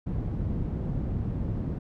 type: low-pass noise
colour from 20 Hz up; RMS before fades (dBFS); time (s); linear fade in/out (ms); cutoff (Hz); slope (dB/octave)
white; -30; 0.06-1.79; 10; 150; 12
effects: none